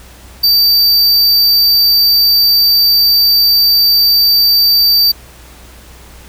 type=tone; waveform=square; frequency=4641 Hz; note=D8; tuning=21 cents flat; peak=-7 dBFS; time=0.43-5.12 s; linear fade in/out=10 ms; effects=added 61 Hz sine -37 dBFS peak until 6.28 s + pink hiss -39 dBFS RMS until 6.28 s